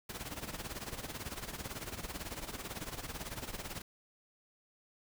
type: noise with tremolo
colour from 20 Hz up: pink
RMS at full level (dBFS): -40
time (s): 0.09-3.82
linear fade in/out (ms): 5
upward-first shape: sine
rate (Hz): 18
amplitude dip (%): 75
effects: none